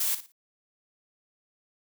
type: noise with echo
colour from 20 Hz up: blue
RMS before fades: -27 dBFS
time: 0-0.15 s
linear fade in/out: 5 ms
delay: 57 ms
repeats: 3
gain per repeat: -12 dB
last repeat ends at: 0.321 s
effects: none